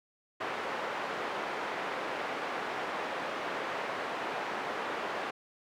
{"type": "band-pass noise", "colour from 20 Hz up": "pink", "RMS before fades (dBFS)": -36, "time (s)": [0.4, 5.31], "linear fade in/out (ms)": 10, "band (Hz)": [480, 1900], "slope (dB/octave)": 12, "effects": []}